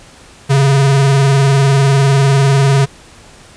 square tone with vibrato, 137.4 Hz, C#3, 15 cents flat, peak -8 dBFS, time 0.49-2.86 s, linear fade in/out 20 ms, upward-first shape sine, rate 20 Hz, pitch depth 61 cents each way, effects pink hiss -40 dBFS RMS until 3.56 s + resampled to 22050 Hz

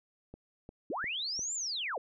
click train, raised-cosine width 2 ms, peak -33 dBFS, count 4, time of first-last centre 0.34-1.393 s, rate 2.85 Hz
sine linear two-way sweep, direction up then down, 218.9 to 7440 to 401.2 Hz, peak -33 dBFS, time 0.9-1.98 s, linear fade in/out 2 ms, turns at 1.54 s
effects none

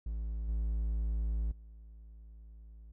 triangle tone with level steps, 55 Hz, A1, in tune, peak -32 / -28 / -47 dBFS, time 0.06-2.92 s, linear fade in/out 5 ms, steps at 0.48 / 1.51 s, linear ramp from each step 10 ms, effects none

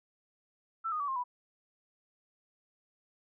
sine tone with pitch steps, 1331 / 1234.7 / 1145.4 / 1062.5 / 985.7 Hz, E6 / D#6 / D6 / C6 / B5, +16 / -14 / -44 / +26 / -4 cents, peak -31 dBFS, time 0.84-1.24 s, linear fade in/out 20 ms, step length 80 ms, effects none

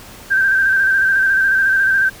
sine tone with vibrato, 1568 Hz, G6, in tune, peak -11 dBFS, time 0.3-2.1 s, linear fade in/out 20 ms, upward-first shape square, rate 14 Hz, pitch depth 31 cents each way, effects pink hiss -38 dBFS RMS until 2.2 s

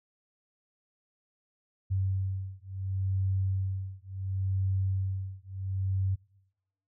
sine beating tone pair, 95.3 / 96.01 Hz, G2 / G2, -48 / -35 cents, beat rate 0.71 Hz, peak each -31 dBFS, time 1.9-6.16 s, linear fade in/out 20 ms, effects noise-tail reverb RT60 0.9 s tail -26 dB re dry

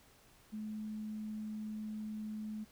sine tone, 214.6 Hz, A3, 43 cents flat, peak -39 dBFS, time 0.52-2.65 s, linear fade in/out 20 ms, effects pink hiss -64 dBFS RMS until 2.71 s

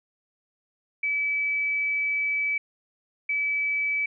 sine tone pair in turn, 2297 / 2297 Hz, D7 / D7, -39 / -39 cents, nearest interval unison, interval 0 cents, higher neither, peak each -23 dBFS, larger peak neither, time 1.03-2.58 / 3.29-4.06 s, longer first, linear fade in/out 5 ms, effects none

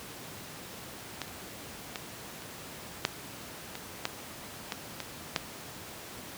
clicks, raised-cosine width 0.2 ms, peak -16 / -29 / -17 / -25 / -7 / -20 / -11 / -15 / -18 / -9 dBFS, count 10, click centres 1.217 / 1.28 / 1.958 / 2.421 / 3.051 / 3.754 / 4.054 / 4.722 / 5.003 / 5.362 s, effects pink hiss -44 dBFS RMS until 6.37 s + high-pass 100 Hz 12 dB/octave

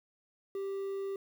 triangle tone with quantisation, 392 Hz, G4, in tune, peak -32 dBFS, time 0.55-1.16 s, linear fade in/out 2 ms, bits 10, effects none

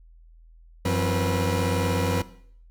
30% pulse tone cluster, 92.9 / 169.7 / 263.9 / 486.2 Hz, F#2 / F3 / C4 / B4, +7 / -49 / +15 / -27 cents, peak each -22 / -29 / -27 / -26 dBFS, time 0.85-2.22 s, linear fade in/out 5 ms, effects noise-tail reverb RT60 0.6 s tail -17 dB re dry + added 41 Hz sine -48 dBFS peak until 2.7 s

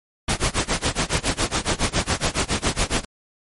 pink noise with tremolo, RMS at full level -19 dBFS, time 0.28-3.05 s, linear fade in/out 5 ms, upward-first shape sine, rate 7.2 Hz, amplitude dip 95%, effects MP3 48 kbps

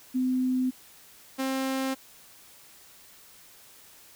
sine / sawtooth tone pair in turn, 255.7 / 265.5 Hz, C4 / C4, -40 / +25 cents, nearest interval minor second, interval 65 cents, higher second, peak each -23 dBFS, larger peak neither, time 0.14-0.71 / 1.38-1.95 s, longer neither, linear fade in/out 20 ms, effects white hiss -53 dBFS RMS until 4.15 s

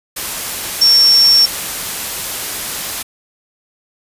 sine tone in noise, 5470 Hz, F8, 37 cents flat, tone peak -6 dBFS, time 0.81-1.46 s, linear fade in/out 10 ms, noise white, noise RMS -22 dBFS, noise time 0.16-3.03 s, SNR +13 dB, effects resampled to 32000 Hz

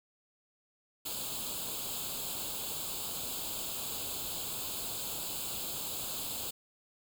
white noise with comb filter, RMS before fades -38 dBFS, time 1.05-6.51 s, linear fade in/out 10 ms, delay 0.26 ms, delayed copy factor +0.85, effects none

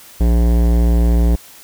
sine tone with hard clipping, 58.27 Hz, A#1, in tune, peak -12 dBFS, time 0.2-1.36 s, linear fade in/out 10 ms, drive 17 dB, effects white hiss -41 dBFS RMS until 1.63 s

